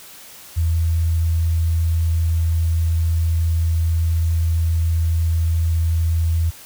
sine tone, 82.4 Hz, E2, in tune, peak -15 dBFS, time 0.56-6.51 s, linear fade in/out 20 ms, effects white hiss -41 dBFS RMS until 6.65 s

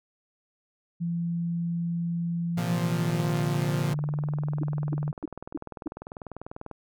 sine tone with pitch glide, 170 to 147.99 Hz, F3 to D3, -46 to +14 cents, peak -26 dBFS, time 1-5.12 s, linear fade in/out 20 ms, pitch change -240 cents, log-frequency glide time 2.66-3.58 s
sawtooth chord, Bb suspended second, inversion none, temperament equal with one note detuned, 116.54 / 130.81 / 175.12 Hz, Bb2 / C3 / F3, 0 / 0 / +5 cents, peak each -27 / -32 / -27 dBFS, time 2.57-3.94 s, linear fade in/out 10 ms
click train, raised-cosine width 1 ms, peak -24 dBFS, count 76, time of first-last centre 3-6.713 s, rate 20.2 Hz
sine tone bursts, 306.4 Hz, D#4, 27 cents flat, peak -27 dBFS, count 5, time 4.61-5.88 s, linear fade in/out 5 ms, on 22 ms, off 290 ms
effects none

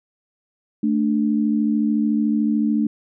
sine tone pair together, 220 / 293.7 Hz, A3 / D4, 0 / 0 cents, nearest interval perfect fourth, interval 500 cents, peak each -18 / -21 dBFS, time 0.83-2.87 s, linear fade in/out 5 ms, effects none

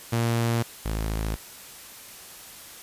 sawtooth tone pair in turn, 116.54 / 54.05 Hz, A#2 / A1, 0 / -30 cents, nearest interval octave + minor second, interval 1330 cents, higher first, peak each -18 / -22 dBFS, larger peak first, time 0.12-0.63 / 0.85-1.36 s, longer neither, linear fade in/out 10 ms, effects white hiss -44 dBFS RMS until 2.82 s + resampled to 32000 Hz

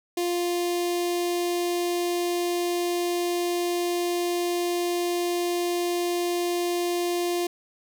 sawtooth tone with notch filter, 350 Hz, F4, 4 cents sharp, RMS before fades -26 dBFS, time 0.17-7.47 s, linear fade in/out 5 ms, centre 1400 Hz, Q 1, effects none

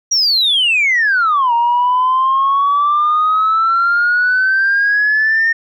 sine exponential two-way sweep, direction down then up, 5800 to 932.3 to 1835 Hz, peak -9 dBFS, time 0.11-5.53 s, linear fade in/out 10 ms, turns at 1.53 s, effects tanh soft clip ceiling -7 dBFS

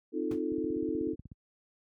sine chord, F dominant seventh, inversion second, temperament equal, 261.6 / 311.1 / 349.2 / 440 Hz, C4 / Eb4 / F4 / A4, 0 / 0 / 0 / 0 cents, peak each -37 / -33 / -36 / -36 dBFS, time 0.12-1.16 s, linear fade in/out 50 ms
brown noise with exponential decay, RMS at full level -36 dBFS, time 0.31-0.43 s, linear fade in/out 2 ms, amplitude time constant 26 ms
click train, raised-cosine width 5 ms, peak -33 dBFS, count 14, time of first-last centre 0.52-1.318 s, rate 16.3 Hz
effects high-pass 60 Hz 12 dB/octave

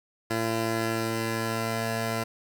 10% pulse tone pair together, 113.19 / 339.2 Hz, A2 / E4, +49 / +50 cents, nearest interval octave + perfect fifth, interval 1901 cents, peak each -20 / -23 dBFS, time 0.3-2.24 s, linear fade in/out 10 ms, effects none

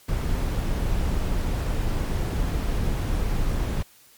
brown noise, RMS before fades -24 dBFS, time 0.08-3.83 s, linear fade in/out 10 ms, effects white hiss -54 dBFS RMS until 4.17 s + MP3 96 kbps

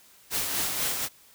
white noise with tremolo, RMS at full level -27 dBFS, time 0.3-1.09 s, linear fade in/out 50 ms, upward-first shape sine, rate 4.1 Hz, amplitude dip 40%, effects white hiss -56 dBFS RMS until 1.34 s

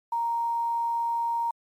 sine tone with quantisation, 932.3 Hz, A#5, in tune, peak -24 dBFS, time 0.12-1.51 s, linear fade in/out 5 ms, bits 9, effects MP3 64 kbps

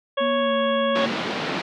harmonic tone, 554 Hz, C#5, 1 cent flat, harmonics 1 / 2 / 3 / 4 / 5 / 6, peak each -21 / -26 / -31 / -39 / -36 / -31 dBFS, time 0.17-1.06 s, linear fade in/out 10 ms
sine tone with pitch glide, 240 to 229.4 Hz, B3 to A#3, -49 to -28 cents, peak -26 dBFS, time 0.2-1.13 s, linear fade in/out 20 ms, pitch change -79 cents, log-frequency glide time 0.39-0.52 s
pink band-pass noise, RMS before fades -27 dBFS, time 0.95-1.62 s, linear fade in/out 10 ms, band 170 to 4100 Hz, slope 24 dB/octave
effects none

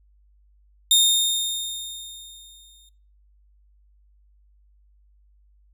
sawtooth tone with exponential decay, 3663 Hz, A#7, 31 cents flat, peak -10 dBFS, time 0.91-2.89 s, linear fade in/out 2 ms, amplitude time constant 430 ms, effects noise-tail reverb RT60 0.4 s tail -20 dB re dry + added 50 Hz sine -55 dBFS peak until 5.73 s

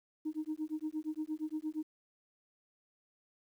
sine tone with tremolo, 310 Hz, D#4, 6 cents flat, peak -31 dBFS, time 0.25-1.83 s, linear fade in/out 10 ms, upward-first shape sine, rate 8.6 Hz, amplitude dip 100%, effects tanh soft clip ceiling -29 dBFS + 11-bit

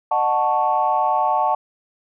sine chord, D# half-diminished seventh, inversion none, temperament equal with one note detuned, 609.4 / 740 / 880 / 1108.7 Hz, D#5 / F#5 / A5 / C#6, -36 / 0 / 0 / 0 cents, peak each -25 / -20 / -19 / -23 dBFS, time 0.11-1.55 s, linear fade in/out 5 ms, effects tanh soft clip ceiling -6 dBFS

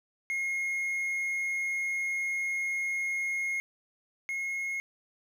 triangle tone pair in turn, 2151 / 2161 Hz, C7 / C#7, +47 / -45 cents, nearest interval unison, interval 8 cents, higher second, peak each -27 / -29 dBFS, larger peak first, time 0.3-3.6 / 4.29-4.8 s, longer first, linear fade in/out 0 ms, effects none

